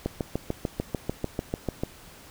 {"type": "click train", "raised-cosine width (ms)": 2, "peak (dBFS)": -13, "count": 13, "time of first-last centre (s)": [0.06, 1.835], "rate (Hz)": 6.76, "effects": ["pink hiss -49 dBFS RMS until 2.3 s"]}